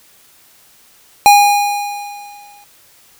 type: tone with exponential decay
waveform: square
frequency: 818 Hz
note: G#5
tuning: 26 cents flat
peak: -3 dBFS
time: 1.26-2.64 s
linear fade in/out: 0 ms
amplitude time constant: 300 ms
effects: white hiss -48 dBFS RMS until 3.19 s